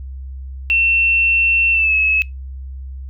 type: tone with pitch glide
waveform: sine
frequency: 2700 to 2583 Hz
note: E7 to E7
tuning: +41 to -36 cents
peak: -12 dBFS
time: 0.7-2.22 s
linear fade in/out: 0 ms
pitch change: -77 cents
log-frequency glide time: 1.72-1.94 s
effects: noise-tail reverb RT60 0.2 s tail -24 dB re dry + added 66 Hz sine -27 dBFS peak until 3.09 s